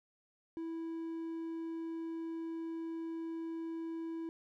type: tone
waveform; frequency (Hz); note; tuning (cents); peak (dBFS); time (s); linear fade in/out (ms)
triangle; 328.5; E4; -6; -36; 0.57-4.29; 0
effects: none